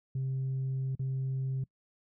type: tone with dropouts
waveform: sine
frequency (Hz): 132.5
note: C3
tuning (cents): +22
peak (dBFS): -28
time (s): 0.15-1.64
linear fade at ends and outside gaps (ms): 5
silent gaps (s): 0.953-0.994
effects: noise-tail reverb RT60 0.1 s tail -25 dB re dry + tanh soft clip ceiling -28 dBFS